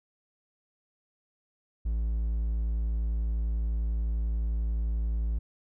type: tone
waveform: triangle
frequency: 55.7 Hz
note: A1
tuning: 22 cents sharp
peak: -24 dBFS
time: 1.85-5.39 s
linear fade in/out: 10 ms
effects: none